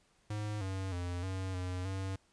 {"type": "tone with pitch steps", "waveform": "square", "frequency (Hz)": [105.5, 95.4, 88.3, 94.4, 91.1, 95.8], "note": ["G#2", "G2", "F2", "F#2", "F#2", "G2"], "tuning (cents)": [28, -47, 20, 35, -26, -39], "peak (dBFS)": -36, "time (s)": [0.3, 2.16], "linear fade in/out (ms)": 5, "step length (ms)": 310, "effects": ["pink hiss -70 dBFS RMS until 2.32 s", "resampled to 22050 Hz"]}